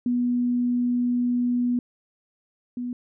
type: tone pair in turn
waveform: sine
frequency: 244.3 / 245.2 Hz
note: B3 / B3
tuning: -19 / -12 cents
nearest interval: unison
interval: 7 cents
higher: second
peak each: -20 / -27 dBFS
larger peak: first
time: 0.06-1.79 / 2.77-2.93 s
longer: first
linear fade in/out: 2 ms
effects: none